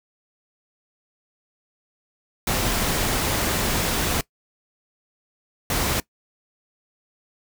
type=noise bursts at uneven times; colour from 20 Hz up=pink; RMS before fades=-23 dBFS; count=2; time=2.47-4.21 / 5.7-6 s; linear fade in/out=2 ms; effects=noise-tail reverb RT60 0.1 s tail -21 dB re dry